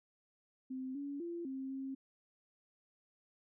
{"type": "tone with pitch steps", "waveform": "sine", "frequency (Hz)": [260.2, 282.9, 342, 266.1, 268.1], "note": ["C4", "C#4", "F4", "C4", "C4"], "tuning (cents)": [-9, 35, -36, 29, 42], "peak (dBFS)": -39, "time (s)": [0.7, 1.95], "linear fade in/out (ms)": 10, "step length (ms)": 250, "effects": []}